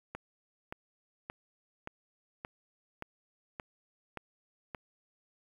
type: click train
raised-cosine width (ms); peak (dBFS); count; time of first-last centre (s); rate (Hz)
0.5; -24; 9; 0.15-4.748; 1.74
effects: 9-bit